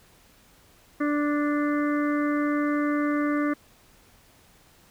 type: harmonic tone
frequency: 293.7 Hz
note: D4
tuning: in tune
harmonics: 1 / 2 / 4 / 5 / 6 / 7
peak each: -23 / -32 / -32 / -37 / -37 / -39 dBFS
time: 1-3.54 s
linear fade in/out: 10 ms
effects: pink hiss -57 dBFS RMS until 4.9 s